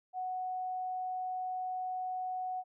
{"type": "tone", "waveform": "sine", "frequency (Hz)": 740, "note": "F#5", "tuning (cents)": 0, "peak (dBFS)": -34, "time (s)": [0.13, 2.64], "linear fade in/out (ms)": 50, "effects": []}